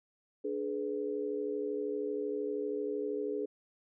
sine chord, G# diminished, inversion second, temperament equal with one note detuned, 293.7 / 421.1 / 493.9 Hz, D4 / G#4 / B4, 0 / +24 / 0 cents, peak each -39 / -34 / -40 dBFS, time 0.44-3.46 s, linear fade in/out 10 ms, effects none

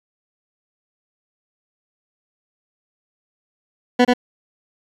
20% pulse tone with echo, 246.9 Hz, B3, in tune, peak -5 dBFS, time 3.99-4.05 s, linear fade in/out 10 ms, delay 87 ms, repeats 1, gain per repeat -2 dB, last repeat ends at 4.137 s, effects low-pass 4000 Hz 12 dB/octave + 7-bit

